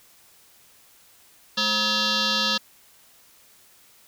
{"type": "tone with frequency modulation", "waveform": "sine", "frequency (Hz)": 212.9, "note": "G#3", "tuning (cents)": 43, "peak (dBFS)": -19, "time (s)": [1.57, 2.58], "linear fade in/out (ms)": 10, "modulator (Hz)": 744, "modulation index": 6.4, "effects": ["tanh soft clip ceiling -16 dBFS", "white hiss -55 dBFS RMS until 4.07 s"]}